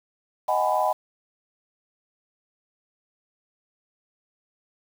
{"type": "chord", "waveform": "sine", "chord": "G# minor seventh", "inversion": "second", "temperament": "just", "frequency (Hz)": [623, 747.5, 830.6, 996.7], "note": ["D#5", "F#5", "G#5", "B5"], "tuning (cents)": [2, 17, 0, 16], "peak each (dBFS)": [-25, -25, -26, -26], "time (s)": [0.48, 0.93], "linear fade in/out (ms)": 10, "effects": ["7-bit"]}